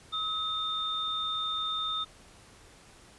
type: tone pair together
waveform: sine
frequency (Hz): 1277 / 3625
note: D#6 / A#7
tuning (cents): +45 / -49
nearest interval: octave + tritone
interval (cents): 1806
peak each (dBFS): -34 / -31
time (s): 0.12-2.05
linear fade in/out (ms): 20
effects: pink hiss -55 dBFS RMS until 3.18 s + resampled to 24000 Hz